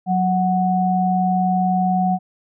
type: tone pair together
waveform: sine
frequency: 184.04 / 740 Hz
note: F#3 / F#5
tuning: -9 / 0 cents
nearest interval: 2 octaves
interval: 2409 cents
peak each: -18 dBFS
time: 0.06-2.19 s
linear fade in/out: 50 ms
effects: none